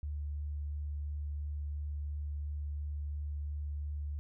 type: tone with vibrato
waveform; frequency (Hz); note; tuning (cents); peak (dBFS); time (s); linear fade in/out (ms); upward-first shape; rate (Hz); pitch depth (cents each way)
sine; 73.42; D2; 0; -35; 0.03-4.19; 0; sine; 2.9; 8
effects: none